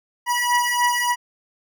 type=beating tone pair; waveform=25% pulse; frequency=969 / 972.4 Hz; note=B5 / B5; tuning=-33 / -27 cents; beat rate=3.4 Hz; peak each=-17 dBFS; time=0.26-1.16 s; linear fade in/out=50 ms; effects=none

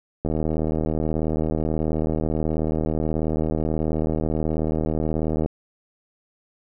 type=click train; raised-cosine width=2 ms; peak=-11 dBFS; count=410; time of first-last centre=0.25-5.46 s; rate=78.5 Hz; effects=none

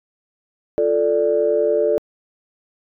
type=chord; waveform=sine; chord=D minor; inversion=first; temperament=equal; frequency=349.2 / 440 / 587.3 Hz; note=F4 / A4 / D5; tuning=0 / 0 / 0 cents; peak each=-23 / -17 / -18 dBFS; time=0.78-1.98 s; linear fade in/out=0 ms; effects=tanh soft clip ceiling -5 dBFS

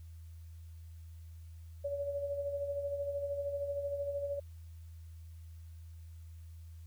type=tone with tremolo; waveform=sine; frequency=567 Hz; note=C#5; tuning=39 cents sharp; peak=-32 dBFS; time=1.84-4.4 s; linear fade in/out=10 ms; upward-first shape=sine; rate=13 Hz; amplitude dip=50%; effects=added 82 Hz sine -47 dBFS peak until 6.86 s + white hiss -70 dBFS RMS until 6.86 s

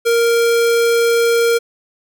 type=tone; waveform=square; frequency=466.2 Hz; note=A#4; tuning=in tune; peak=-12 dBFS; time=0.05-1.59 s; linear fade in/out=20 ms; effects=none

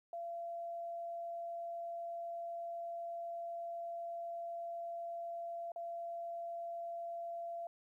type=tone with dropouts; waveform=sine; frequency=682 Hz; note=F5; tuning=41 cents flat; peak=-40 dBFS; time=0.13-7.67 s; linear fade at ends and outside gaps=2 ms; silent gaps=5.719-5.76 s; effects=13-bit

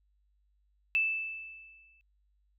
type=tone with exponential decay; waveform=sine; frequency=2637 Hz; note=E7; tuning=in tune; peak=-23 dBFS; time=0.95-2.01 s; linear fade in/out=0 ms; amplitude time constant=230 ms; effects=added 50 Hz sine -68 dBFS peak until 2.58 s

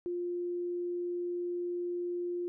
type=tone; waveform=sine; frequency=351.5 Hz; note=F4; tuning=11 cents sharp; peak=-32 dBFS; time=0.06-2.48 s; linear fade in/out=0 ms; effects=none

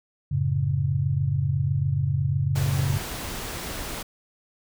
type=chord; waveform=sine; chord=F# minor; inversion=none; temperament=just; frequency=92.5 / 111 / 138.75 Hz; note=F#2 / A2 / C#3; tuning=0 / +16 / +2 cents; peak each=-27 / -28 / -23 dBFS; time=0.31-2.98 s; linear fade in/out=10 ms
type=noise; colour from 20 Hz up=pink; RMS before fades=-33 dBFS; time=2.55-4.03 s; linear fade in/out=10 ms
effects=none

